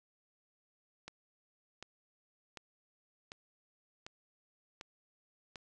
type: click train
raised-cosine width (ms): 0.2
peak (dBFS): -28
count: 7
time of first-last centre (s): 1.08-5.558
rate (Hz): 1.34
effects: resampled to 24000 Hz